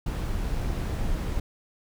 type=noise; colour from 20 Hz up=brown; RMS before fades=-28 dBFS; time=0.06-1.4 s; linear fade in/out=5 ms; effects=none